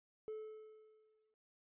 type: tone with exponential decay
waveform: triangle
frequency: 433.7 Hz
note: A4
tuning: 25 cents flat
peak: -38 dBFS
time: 0.28-1.34 s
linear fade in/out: 0 ms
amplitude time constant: 230 ms
effects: tanh soft clip ceiling -37 dBFS + resampled to 8000 Hz